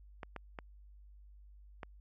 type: clicks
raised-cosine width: 0.5 ms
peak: -27 dBFS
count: 4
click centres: 0.232 / 0.363 / 0.588 / 1.832 s
effects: added 50 Hz sine -54 dBFS peak until 2 s